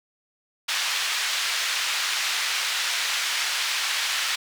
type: band-pass noise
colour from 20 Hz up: white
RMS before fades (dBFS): -26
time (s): 0.68-4.36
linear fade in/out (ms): 10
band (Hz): 1400 to 4200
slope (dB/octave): 12
effects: none